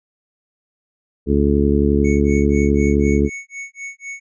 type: harmonic tone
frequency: 71.4 Hz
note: D2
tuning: 48 cents flat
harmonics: 1 / 2 / 3 / 4 / 5 / 6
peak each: -18 / -23 / -18 / -20 / -21 / -20 dBFS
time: 1.26-3.3 s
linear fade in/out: 50 ms
type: tone with tremolo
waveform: square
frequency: 2217 Hz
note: C#7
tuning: in tune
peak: -27 dBFS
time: 2.04-4.2 s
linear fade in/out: 10 ms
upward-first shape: sine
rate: 4 Hz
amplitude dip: 100%
effects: resampled to 16000 Hz